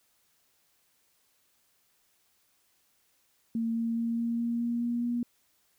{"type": "tone with pitch steps", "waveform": "sine", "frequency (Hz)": [228.3, 229.9, 231.5, 233.1, 234.7, 236.4, 238, 239.7], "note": ["A#3", "A#3", "A#3", "A#3", "A#3", "A#3", "A#3", "A#3"], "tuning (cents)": [-36, -24, -12, 0, 12, 24, 36, 48], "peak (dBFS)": -27, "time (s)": [3.55, 5.23], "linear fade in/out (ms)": 2, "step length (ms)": 210, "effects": ["white hiss -70 dBFS RMS until 5.78 s"]}